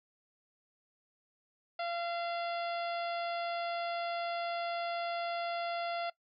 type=harmonic tone with a mistuned harmonic; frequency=686 Hz; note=F5; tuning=31 cents flat; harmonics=1 / 2 / 3 / 4 / 5 / 6 / 7; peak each=-35 / -41 / -45 / -47 / -49 / -51 / -52 dBFS; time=1.79-6.1 s; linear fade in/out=5 ms; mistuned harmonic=6; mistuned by=+47 cents; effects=noise-tail reverb RT60 0.1 s tail -20 dB re dry